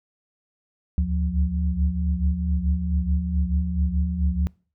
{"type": "tone cluster", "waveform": "sine", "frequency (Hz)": [68, 70.4, 75, 178.5], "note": ["C#2", "C#2", "D2", "F3"], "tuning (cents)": [-33, 27, 37, 38], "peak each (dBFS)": [-30, -27, -23, -26], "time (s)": [0.98, 4.47], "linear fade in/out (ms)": 0, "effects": ["noise-tail reverb RT60 0.4 s tail -25 dB re dry"]}